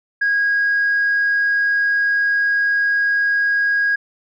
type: tone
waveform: sine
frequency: 1642 Hz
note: G#6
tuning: 20 cents flat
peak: -13 dBFS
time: 0.21-3.96 s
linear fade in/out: 10 ms
effects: tanh soft clip ceiling -11 dBFS